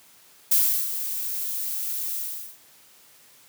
violet noise with ADSR envelope, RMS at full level -18 dBFS, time 0.51-2.58 s, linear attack 8 ms, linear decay 350 ms, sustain -11 dB, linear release 410 ms, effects white hiss -54 dBFS RMS until 3.48 s + high-pass 80 Hz 12 dB/octave

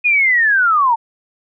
sine linear sweep, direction down, 2489 to 880 Hz, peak -10 dBFS, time 0.04-0.96 s, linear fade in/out 20 ms, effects none

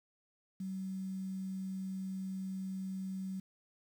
sine tone with quantisation, 190 Hz, F#3, 46 cents sharp, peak -37 dBFS, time 0.6-3.4 s, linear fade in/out 5 ms, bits 10, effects none

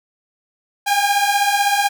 sawtooth beating tone pair, 799 / 815 Hz, G5 / G#5, +33 / -33 cents, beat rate 16 Hz, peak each -15 / -13 dBFS, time 0.86-1.89 s, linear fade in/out 20 ms, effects none

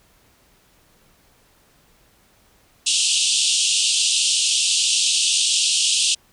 pink band-pass noise, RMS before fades -19 dBFS, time 2.86-6.15 s, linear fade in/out 10 ms, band 2700 to 9400 Hz, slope 96 dB/octave, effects pink hiss -57 dBFS RMS until 6.32 s

